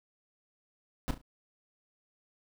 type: noise with echo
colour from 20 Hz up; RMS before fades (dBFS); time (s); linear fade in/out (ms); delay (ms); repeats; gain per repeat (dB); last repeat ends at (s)
brown; -30; 1.08-1.11; 0; 35; 3; -10; 1.215
effects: none